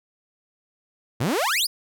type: exponential sweep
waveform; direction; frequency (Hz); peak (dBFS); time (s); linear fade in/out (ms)
sawtooth; up; 103.83 to 5300; -17; 1.2-1.67; 10
effects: none